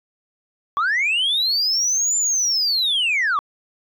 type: linear two-way sweep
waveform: sine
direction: up then down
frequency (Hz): 1100 to 7200 to 1100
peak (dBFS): -15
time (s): 0.77-3.39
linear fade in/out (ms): 0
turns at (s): 2.17
effects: tanh soft clip ceiling -15 dBFS